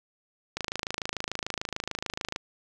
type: click train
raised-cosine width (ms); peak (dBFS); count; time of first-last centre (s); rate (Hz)
0.2; -13; 49; 0.57-2.361; 26.8
effects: none